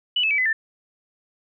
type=tone with pitch steps; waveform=sine; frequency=2960 / 2607 / 2296 / 2022 / 1780.5 Hz; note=F#7 / E7 / D7 / B6 / A6; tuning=0 / -20 / -40 / +40 / +20 cents; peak=-18 dBFS; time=0.16-0.53 s; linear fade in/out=5 ms; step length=74 ms; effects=none